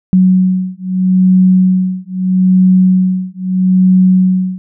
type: beating tone pair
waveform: sine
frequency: 185 / 185.78 Hz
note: F#3 / F#3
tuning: 0 / +7 cents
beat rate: 0.78 Hz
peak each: -10 dBFS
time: 0.13-4.58 s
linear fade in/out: 0 ms
effects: none